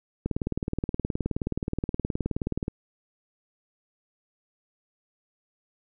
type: click train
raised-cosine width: 3 ms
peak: -14 dBFS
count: 47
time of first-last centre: 0.26-2.681 s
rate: 19 Hz
effects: none